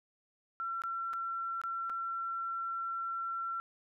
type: tone with dropouts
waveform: sine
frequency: 1355 Hz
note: E6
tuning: 47 cents sharp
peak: -34 dBFS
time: 0.6-3.6 s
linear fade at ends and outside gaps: 0 ms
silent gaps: 0.819-0.837 / 1.132-1.136 / 1.615-1.637 / 1.896-1.9 s
effects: none